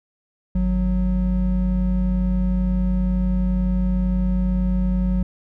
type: tone pair together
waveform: triangle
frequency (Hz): 51.06 / 183.5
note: G#1 / F#3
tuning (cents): -29 / -14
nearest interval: octave + minor seventh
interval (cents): 2215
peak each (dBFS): -18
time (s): 0.55-5.23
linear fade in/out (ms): 5
effects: none